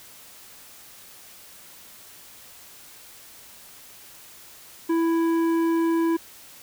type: tone with tanh clipping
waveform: triangle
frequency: 330.9 Hz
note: E4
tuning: 7 cents sharp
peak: -21 dBFS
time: 4.89-6.17 s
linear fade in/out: 10 ms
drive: 15 dB
effects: white hiss -47 dBFS RMS until 6.62 s